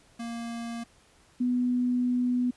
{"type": "tone pair in turn", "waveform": ["square", "sine"], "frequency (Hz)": [233.1, 247.4], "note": ["A#3", "B3"], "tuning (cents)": [0, 3], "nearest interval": "minor second", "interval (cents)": 103, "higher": "second", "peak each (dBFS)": [-34, -23], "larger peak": "second", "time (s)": [[0.19, 0.84], [1.4, 2.51]], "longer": "second", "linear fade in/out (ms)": 10, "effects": ["pink hiss -60 dBFS RMS until 2.56 s", "resampled to 24000 Hz"]}